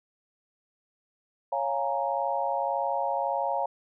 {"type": "chord", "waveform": "sine", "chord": "Bb minor seventh", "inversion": "first", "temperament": "equal", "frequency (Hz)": [554.4, 698.5, 830.6, 932.3], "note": ["Db5", "F5", "Ab5", "Bb5"], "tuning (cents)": [0, 0, 0, 0], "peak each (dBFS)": -31, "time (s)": [1.52, 3.66], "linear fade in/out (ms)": 5, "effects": []}